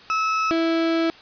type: tone pair in turn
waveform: 35% pulse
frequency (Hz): 1298 / 329.2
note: E6 / E4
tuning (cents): -27 / -2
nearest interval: 2 octaves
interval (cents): 2375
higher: first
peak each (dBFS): -18 / -17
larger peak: second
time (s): 0.1-0.51 / 0.51-1.1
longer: second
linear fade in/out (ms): 0
effects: white hiss -46 dBFS RMS until 1.21 s + resampled to 11025 Hz